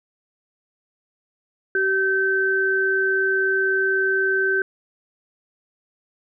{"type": "tone pair together", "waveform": "sine", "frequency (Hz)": [384.3, 1544], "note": ["G4", "G6"], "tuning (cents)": [-34, -27], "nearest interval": "2 octaves", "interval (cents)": 2407, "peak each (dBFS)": [-22, -19], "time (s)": [1.75, 4.62], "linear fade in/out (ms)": 2, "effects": []}